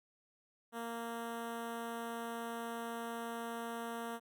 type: tone with notch filter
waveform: 10% pulse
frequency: 231.9 Hz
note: A#3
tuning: 9 cents flat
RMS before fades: -42 dBFS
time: 0.72-4.2 s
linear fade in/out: 50 ms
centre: 4800 Hz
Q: 0.91
effects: none